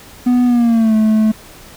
triangle tone with pitch glide, 246.9 to 217.4 Hz, B3 to A3, 0 to -21 cents, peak -7 dBFS, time 0.26-1.32 s, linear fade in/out 10 ms, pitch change -221 cents, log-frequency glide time 0.45-0.95 s, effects pink hiss -39 dBFS RMS until 1.76 s

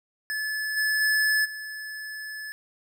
square tone with level steps, 1726 Hz, A6, 34 cents flat, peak -28 / -23 / -21 / -35 dBFS, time 0.3-2.52 s, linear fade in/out 0 ms, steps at 0.76 / 1 / 1.44 s, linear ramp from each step 20 ms, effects none

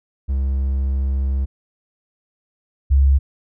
triangle / sine tone pair in turn, 67.2 / 68.45 Hz, C2 / C#2, +47 / -21 cents, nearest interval unison, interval 32 cents, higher second, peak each -15 / -10 dBFS, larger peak second, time 0.28-1.46 / 2.9-3.19 s, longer first, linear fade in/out 20 ms, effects none

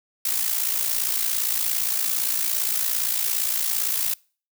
blue noise with amplitude modulation, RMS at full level -21 dBFS, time 0.25-4.14 s, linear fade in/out 5 ms, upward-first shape sine, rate 57.5 Hz, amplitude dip 65%, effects noise-tail reverb RT60 0.4 s tail -25 dB re dry

